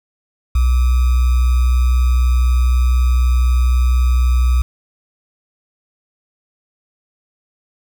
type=tone with sample-and-hold; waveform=sine; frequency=62 Hz; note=B1; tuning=7 cents sharp; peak=-10 dBFS; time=0.55-4.62 s; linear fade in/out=5 ms; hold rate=1225 Hz; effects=none